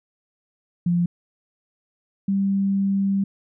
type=tone pair in turn; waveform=sine; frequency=173.9 / 196.38 Hz; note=F3 / G3; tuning=-7 / +3 cents; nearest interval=major second; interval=210 cents; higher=second; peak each=-17 / -18 dBFS; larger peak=first; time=0.86-1.06 / 2.28-3.24 s; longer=second; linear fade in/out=5 ms; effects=none